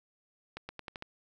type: accelerating click train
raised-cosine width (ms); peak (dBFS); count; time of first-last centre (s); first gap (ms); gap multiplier
0.3; -24; 6; 0.57-1.024; 120; 0.86
effects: none